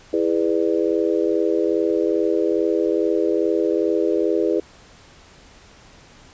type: chord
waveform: sine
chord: E dominant seventh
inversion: none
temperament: just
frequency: 329.6 / 412 / 494.4 / 593.3 Hz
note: E4 / G#4 / B4 / D5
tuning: 0 / -14 / +2 / +18 cents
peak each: -21 / -21 / -23 / -27 dBFS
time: 0.13-4.6 s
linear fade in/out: 5 ms
effects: pink hiss -48 dBFS RMS until 6.33 s + resampled to 16000 Hz